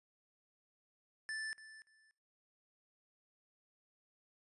square tone with echo, 1758 Hz, A6, 2 cents flat, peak -40 dBFS, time 1.29-1.53 s, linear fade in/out 0 ms, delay 290 ms, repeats 2, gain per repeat -14 dB, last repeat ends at 2.11 s, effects noise-tail reverb RT60 0.7 s tail -25 dB re dry + resampled to 24000 Hz

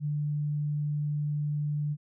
sine tone, 148 Hz, D3, 14 cents sharp, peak -27 dBFS, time 0-1.97 s, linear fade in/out 50 ms, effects none

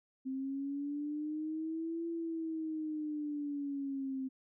sine linear two-way sweep, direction up then down, 261.6 to 336.3 to 261.6 Hz, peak -35 dBFS, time 0.25-4.29 s, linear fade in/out 20 ms, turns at 2.07 s, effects none

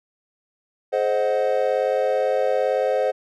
triangle chord, Ab dominant seventh, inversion none, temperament equal with one note detuned, 425.5 / 523.3 / 622.3 / 740 Hz, Ab4 / C5 / Eb5 / Gb5, +42 / 0 / 0 / 0 cents, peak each -24 / -19 / -23 / -25 dBFS, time 0.92-3.12 s, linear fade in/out 20 ms, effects none

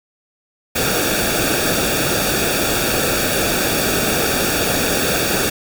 pink noise with comb filter, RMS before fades -18 dBFS, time 0.75-5.5 s, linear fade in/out 10 ms, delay 0.98 ms, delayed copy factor -0.75, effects none

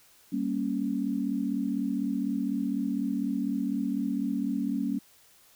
sine chord, G diminished, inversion none, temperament equal with one note detuned, 197.25 / 233.1 / 277.2 Hz, G3 / Bb3 / Db4, +11 / 0 / 0 cents, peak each -32 / -31 / -30 dBFS, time 0.32-4.99 s, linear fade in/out 10 ms, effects white hiss -59 dBFS RMS until 5.55 s

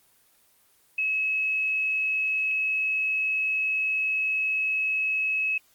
sine tone, 2575 Hz, E7, 41 cents flat, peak -23 dBFS, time 0.98-5.58 s, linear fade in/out 5 ms, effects white hiss -62 dBFS RMS until 5.74 s + Opus 24 kbps

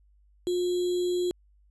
sine tone with sample-and-hold, 357.1 Hz, F4, 39 cents sharp, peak -24 dBFS, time 0.47-1.31 s, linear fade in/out 0 ms, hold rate 3675 Hz, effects added 50 Hz sine -58 dBFS peak until 1.7 s + resampled to 24000 Hz

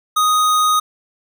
square tone, 1246 Hz, D#6, 2 cents sharp, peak -13 dBFS, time 0.16-0.8 s, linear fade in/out 10 ms, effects none

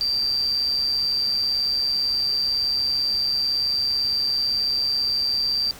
sine tone with amplitude modulation, 4699 Hz, D8, in tune, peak -16 dBFS, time 0.01-5.71 s, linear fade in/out 0 ms, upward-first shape sine, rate 138 Hz, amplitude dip 65%, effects tanh soft clip ceiling -14 dBFS + pink hiss -42 dBFS RMS until 5.79 s

